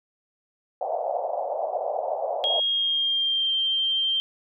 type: band-pass noise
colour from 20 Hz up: pink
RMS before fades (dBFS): -28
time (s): 0.81-2.6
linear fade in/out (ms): 2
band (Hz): 560 to 760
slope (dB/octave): 48
type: tone with pitch glide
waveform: sine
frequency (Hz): 3269 to 3154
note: G#7 to G7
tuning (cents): -28 to +10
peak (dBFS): -21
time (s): 2.44-4.2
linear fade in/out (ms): 0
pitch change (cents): -62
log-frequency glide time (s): 2.61-3.53
effects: none